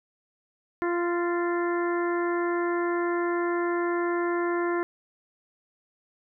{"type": "harmonic tone with a mistuned harmonic", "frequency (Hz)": 346.3, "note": "F4", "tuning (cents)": -15, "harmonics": [1, 2, 3, 4, 5, 6], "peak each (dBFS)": [-25, -35, -33, -36, -36, -43], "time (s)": [0.82, 4.83], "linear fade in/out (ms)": 0, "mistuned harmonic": 5, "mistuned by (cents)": 27, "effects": []}